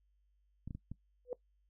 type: clicks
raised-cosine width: 5 ms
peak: -31 dBFS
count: 4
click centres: 0.676 / 0.708 / 0.75 / 0.916 s
type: tone with exponential growth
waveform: sine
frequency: 493.9 Hz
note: B4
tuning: in tune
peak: -31 dBFS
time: 1.25-1.33 s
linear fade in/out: 1 ms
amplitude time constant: 16 ms
effects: noise-tail reverb RT60 0.1 s tail -20 dB re dry + added 50 Hz sine -70 dBFS peak until 1.69 s